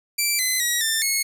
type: tone with pitch steps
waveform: 10% pulse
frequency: 2340 / 2033 / 1913 / 1787 / 2182 Hz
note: D7 / B6 / A#6 / A6 / C#7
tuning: -7 / +50 / +44 / +26 / -28 cents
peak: -11 dBFS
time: 0.18-1.23 s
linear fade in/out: 10 ms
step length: 210 ms
effects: none